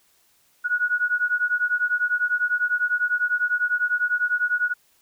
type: beating tone pair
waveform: sine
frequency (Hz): 1454 / 1464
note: F#6 / F#6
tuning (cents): -31 / -19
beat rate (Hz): 10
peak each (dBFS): -23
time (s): 0.64-4.74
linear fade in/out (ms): 20
effects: white hiss -62 dBFS RMS until 5.01 s